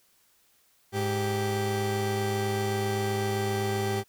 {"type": "tone pair together", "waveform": "30% pulse", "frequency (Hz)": [104.94, 392], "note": ["G#2", "G4"], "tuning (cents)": [18, 0], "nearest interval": "octave + major seventh", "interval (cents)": 2282, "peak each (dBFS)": [-27, -26], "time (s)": [0.92, 4.04], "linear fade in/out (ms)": 50, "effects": ["white hiss -65 dBFS RMS until 4.08 s"]}